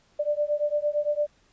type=beating tone pair; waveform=sine; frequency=587.3 / 596.1 Hz; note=D5 / D5; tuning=0 / +26 cents; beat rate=8.8 Hz; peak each=-26 dBFS; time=0.19-1.27 s; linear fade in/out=10 ms; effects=pink hiss -63 dBFS RMS until 1.52 s + resampled to 16000 Hz